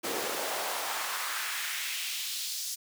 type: noise with high-pass filter sweep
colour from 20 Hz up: pink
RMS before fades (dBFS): -34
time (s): 0.03-2.76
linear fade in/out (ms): 20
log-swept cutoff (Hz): 350 to 5600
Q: 1.6
effects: none